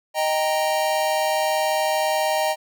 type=chord; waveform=square; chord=Eb major; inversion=none; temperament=equal; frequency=622.3 / 784 / 932.3 Hz; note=Eb5 / G5 / Bb5; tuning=0 / 0 / 0 cents; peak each=-23 / -25 / -27 dBFS; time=0.14-2.56 s; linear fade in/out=50 ms; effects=none